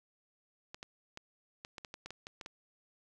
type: clicks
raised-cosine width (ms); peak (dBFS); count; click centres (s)
0.2; -27; 12; 0.745 / 0.829 / 1.174 / 1.649 / 1.782 / 1.848 / 1.941 / 2.06 / 2.106 / 2.269 / 2.412 / 2.461
effects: none